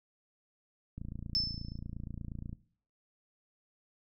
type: click train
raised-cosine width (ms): 5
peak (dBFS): -29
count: 45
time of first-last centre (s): 0.98-2.529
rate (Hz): 28.4
type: tone with exponential decay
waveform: sine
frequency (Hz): 5274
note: E8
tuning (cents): 0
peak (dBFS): -25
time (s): 1.35-1.78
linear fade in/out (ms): 0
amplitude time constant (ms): 92
effects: noise-tail reverb RT60 0.5 s tail -18 dB re dry